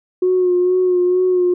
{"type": "tone with vibrato", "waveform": "sine", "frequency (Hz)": 362.9, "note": "F#4", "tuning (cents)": -34, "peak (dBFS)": -11, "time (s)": [0.22, 1.54], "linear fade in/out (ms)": 5, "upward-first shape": "sine", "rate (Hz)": 2.2, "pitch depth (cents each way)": 29, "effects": ["tanh soft clip ceiling -7 dBFS"]}